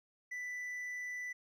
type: tone with hard clipping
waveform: sine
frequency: 1983 Hz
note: B6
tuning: 7 cents sharp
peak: -40 dBFS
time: 0.31-1.33 s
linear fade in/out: 10 ms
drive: 3 dB
effects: none